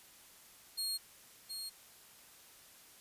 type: tone with echo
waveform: sawtooth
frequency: 4267 Hz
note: C8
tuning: 33 cents sharp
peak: -32 dBFS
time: 0.77-0.98 s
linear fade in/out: 20 ms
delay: 720 ms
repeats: 1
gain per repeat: -6 dB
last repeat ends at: 1.7 s
effects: white hiss -59 dBFS RMS until 3 s + resampled to 32000 Hz